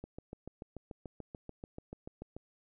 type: click train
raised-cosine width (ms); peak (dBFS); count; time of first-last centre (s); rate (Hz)
2; -30; 17; 0.04-2.366; 6.88
effects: none